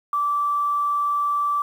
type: tone with quantisation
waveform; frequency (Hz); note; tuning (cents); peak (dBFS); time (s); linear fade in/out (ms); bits
sine; 1163; D6; -17; -19; 0.13-1.62; 2; 8
effects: none